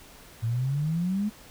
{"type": "exponential sweep", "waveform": "sine", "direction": "up", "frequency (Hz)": [110, 215.9], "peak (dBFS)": -24, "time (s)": [0.42, 1.3], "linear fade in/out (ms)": 20, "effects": ["pink hiss -50 dBFS RMS until 1.5 s"]}